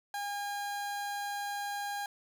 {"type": "tone", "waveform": "30% pulse", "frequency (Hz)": 812, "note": "G#5", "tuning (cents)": -39, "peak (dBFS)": -32, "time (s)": [0.14, 2.06], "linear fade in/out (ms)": 2, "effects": []}